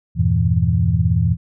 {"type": "tone cluster", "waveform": "sine", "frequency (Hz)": [83.8, 100.2, 118.9, 165.2], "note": ["E2", "G2", "A#2", "E3"], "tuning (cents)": [29, 38, 35, 4], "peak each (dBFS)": -19, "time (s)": [0.15, 1.37], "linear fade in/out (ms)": 50, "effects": []}